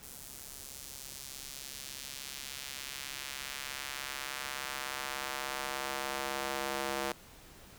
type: tone with high-pass filter sweep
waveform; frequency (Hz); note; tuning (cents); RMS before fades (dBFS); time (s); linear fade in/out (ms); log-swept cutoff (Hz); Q
square; 68.3; C#2; -25; -40; 0.03-7.12; 0; 8700 to 460; 0.76
effects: pink hiss -55 dBFS RMS until 7.78 s